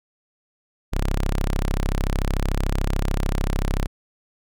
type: tone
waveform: sawtooth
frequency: 33.52 Hz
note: C1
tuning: 43 cents sharp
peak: -16 dBFS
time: 0.92-3.87 s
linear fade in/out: 20 ms
effects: none